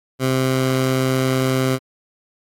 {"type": "tone", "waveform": "15% pulse", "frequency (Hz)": 130.81, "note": "C3", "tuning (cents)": 0, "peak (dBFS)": -10, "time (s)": [0.19, 1.79], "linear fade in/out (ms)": 50, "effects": ["AAC 64 kbps"]}